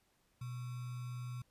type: tone with sample-and-hold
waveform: sine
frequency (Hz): 123.47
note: B2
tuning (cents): 0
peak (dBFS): -40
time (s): 0.41-1.42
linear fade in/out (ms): 5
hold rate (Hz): 1225
effects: pink hiss -75 dBFS RMS until 1.5 s + resampled to 32000 Hz